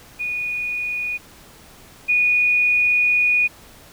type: tone pair in turn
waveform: sine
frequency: 2461 / 2461 Hz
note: D#7 / D#7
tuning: -20 / -20 cents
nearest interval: unison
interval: 0 cents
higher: neither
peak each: -22 / -14 dBFS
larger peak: second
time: 0.19-1.18 / 2.08-3.48 s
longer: second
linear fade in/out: 20 ms
effects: pink hiss -46 dBFS RMS until 3.92 s